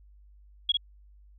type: tone with echo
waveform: sine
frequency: 3322 Hz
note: G#7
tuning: in tune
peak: -20 dBFS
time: 0.69-0.72 s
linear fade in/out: 5 ms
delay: 51 ms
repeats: 1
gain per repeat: -3 dB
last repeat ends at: 0.771 s
effects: added 50 Hz sine -52 dBFS peak until 1.38 s